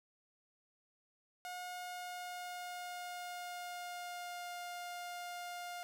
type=tone with pitch glide; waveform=sawtooth; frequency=720 to 706.4 Hz; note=F#5 to F5; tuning=-47 to +20 cents; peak=-39 dBFS; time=1.45-5.83 s; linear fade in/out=0 ms; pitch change=-33 cents; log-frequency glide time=1.64-4.55 s; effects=none